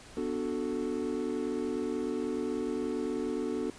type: chord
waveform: triangle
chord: B minor seventh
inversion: none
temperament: equal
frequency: 246.9 / 293.7 / 370 / 440 Hz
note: B3 / D4 / F#4 / A4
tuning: 0 / 0 / 0 / 0 cents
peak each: -34 dBFS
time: 0.17-3.7 s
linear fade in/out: 2 ms
effects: pink hiss -51 dBFS RMS until 3.78 s + resampled to 22050 Hz